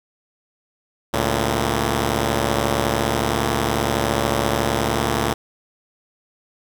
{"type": "tone pair together", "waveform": "5% pulse", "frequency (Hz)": [70.8, 113.4], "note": ["C#2", "A#2"], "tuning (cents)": [37, -47], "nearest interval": "minor sixth", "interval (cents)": 816, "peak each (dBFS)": -10, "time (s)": [1.13, 5.34], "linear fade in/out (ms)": 10, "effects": []}